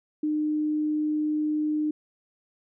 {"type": "tone", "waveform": "sine", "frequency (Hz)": 303.9, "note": "D#4", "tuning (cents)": -41, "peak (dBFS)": -23, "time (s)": [0.23, 1.91], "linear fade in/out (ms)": 5, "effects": []}